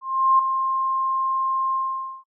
sine tone with ADSR envelope, 1059 Hz, C6, 21 cents sharp, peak -12 dBFS, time 0.01-2.24 s, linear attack 380 ms, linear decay 5 ms, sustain -8 dB, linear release 500 ms, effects noise-tail reverb RT60 0.1 s tail -26 dB re dry

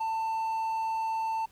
triangle tone, 892 Hz, A5, 23 cents sharp, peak -26 dBFS, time 0-1.46 s, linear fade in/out 10 ms, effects pink hiss -62 dBFS RMS until 1.51 s

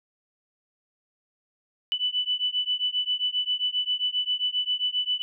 sine beating tone pair, 2980 / 2987.5 Hz, F#7 / F#7, +12 / +16 cents, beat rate 7.5 Hz, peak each -27 / -27 dBFS, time 1.92-5.22 s, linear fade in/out 0 ms, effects none

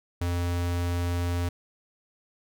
square tone, 87.31 Hz, F2, in tune, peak -26 dBFS, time 0.21-1.49 s, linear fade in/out 5 ms, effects none

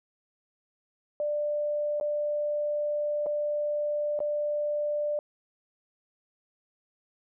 sine tone with dropouts, 592 Hz, D5, 14 cents sharp, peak -26 dBFS, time 1.2-5.19 s, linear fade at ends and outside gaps 1 ms, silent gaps 2-2.01 / 3.261-3.266 / 4.191-4.203 s, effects none

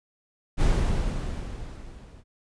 brown noise with level ramp, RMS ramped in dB -19 to -47 dBFS, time 0.57-2.24 s, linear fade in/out 50 ms, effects resampled to 22050 Hz

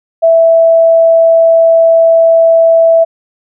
sine tone, 659.3 Hz, E5, in tune, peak -3 dBFS, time 0.22-3.05 s, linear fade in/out 20 ms, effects none

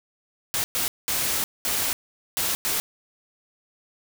white noise bursts at uneven times, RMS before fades -25 dBFS, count 6, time 0.54-0.64 / 0.75-0.88 / 1.08-1.44 / 1.65-1.93 / 2.37-2.55 / 2.65-2.8 s, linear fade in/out 0 ms, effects none

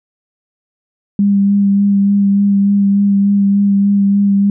sine tone with vibrato, 200 Hz, G3, 35 cents sharp, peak -8 dBFS, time 1.19-4.5 s, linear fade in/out 2 ms, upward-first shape sine, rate 3.4 Hz, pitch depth 16 cents each way, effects none

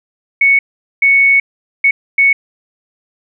sine tone bursts at uneven times, 2217 Hz, C#7, in tune, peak -6 dBFS, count 4, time 0.41-0.59 / 1.02-1.4 / 1.84-1.91 / 2.18-2.33 s, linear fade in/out 5 ms, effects none

